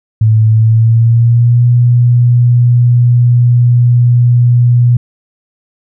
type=tone with pitch glide; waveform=sine; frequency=110 to 121.35 Hz; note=A2 to B2; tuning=0 to -30 cents; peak=-4 dBFS; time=0.21-4.97 s; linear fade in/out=5 ms; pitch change=+170 cents; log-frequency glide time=0.48-1.65 s; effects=none